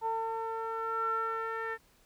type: tone with low-pass filter sweep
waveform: sawtooth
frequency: 450.4 Hz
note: A4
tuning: 40 cents sharp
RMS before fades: -34 dBFS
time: 0.01-1.78 s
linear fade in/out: 50 ms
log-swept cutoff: 950 to 1700 Hz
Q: 9.2
effects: pink hiss -65 dBFS RMS until 2.05 s